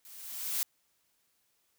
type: noise with level ramp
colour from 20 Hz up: blue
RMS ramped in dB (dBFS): -52 to -30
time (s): 0.05-0.63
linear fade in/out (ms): 0
effects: white hiss -74 dBFS RMS until 1.78 s